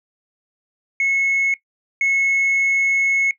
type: tone pair in turn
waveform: sine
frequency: 2187 / 2187 Hz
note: C#7 / C#7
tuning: -24 / -24 cents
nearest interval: unison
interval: 0 cents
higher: neither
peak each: -14 / -13 dBFS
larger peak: second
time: 1-1.54 / 2.01-3.31 s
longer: second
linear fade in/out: 2 ms
effects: noise-tail reverb RT60 0.1 s tail -18 dB re dry + tanh soft clip ceiling -13 dBFS